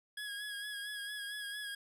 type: tone with vibrato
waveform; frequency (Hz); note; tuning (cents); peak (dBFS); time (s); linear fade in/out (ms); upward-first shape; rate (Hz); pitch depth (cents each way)
25% pulse; 1661.2; G#6; 0; -36; 0.17-1.75; 5; sine; 4.4; 35
effects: resampled to 32000 Hz